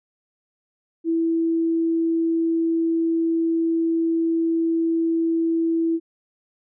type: tone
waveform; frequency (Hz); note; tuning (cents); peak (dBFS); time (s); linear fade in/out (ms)
sine; 329.6; E4; 0; -18; 1.04-6; 50
effects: none